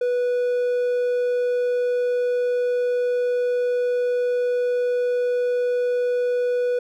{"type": "tone", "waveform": "triangle", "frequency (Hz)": 491.3, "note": "B4", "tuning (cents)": -9, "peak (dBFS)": -17, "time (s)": [0.01, 6.79], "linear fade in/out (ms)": 5, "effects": []}